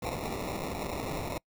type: noise with sample-and-hold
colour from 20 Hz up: white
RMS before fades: -35 dBFS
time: 0.02-1.38 s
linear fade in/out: 5 ms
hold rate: 1575 Hz
effects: noise-tail reverb RT60 0.1 s tail -26 dB re dry